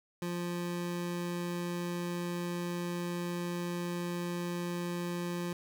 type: tone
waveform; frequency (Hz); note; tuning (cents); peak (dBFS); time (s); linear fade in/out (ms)
25% pulse; 174.61; F3; 0; -30; 0.22-5.53; 2
effects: none